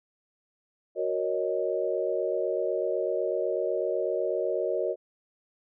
sine chord, D# minor seventh, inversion first, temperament equal, 370 / 466.2 / 554.4 / 622.3 Hz, F#4 / A#4 / C#5 / D#5, 0 / 0 / 0 / 0 cents, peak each -31 dBFS, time 0.95-4.96 s, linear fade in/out 50 ms, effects none

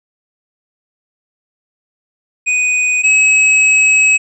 square tone pair in turn, 2489 / 2562 Hz, D#7 / E7, 0 / -50 cents, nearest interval minor second, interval 50 cents, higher second, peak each -12 / -8 dBFS, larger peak second, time 2.46-3.03 / 3.03-4.18 s, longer second, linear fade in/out 20 ms, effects resampled to 24000 Hz

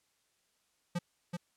square tone with echo, 174.61 Hz, F3, in tune, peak -31 dBFS, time 0.95-0.99 s, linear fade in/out 10 ms, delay 380 ms, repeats 1, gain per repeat -4 dB, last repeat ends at 1.37 s, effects white hiss -75 dBFS RMS until 1.56 s + low-pass 10000 Hz 12 dB/octave

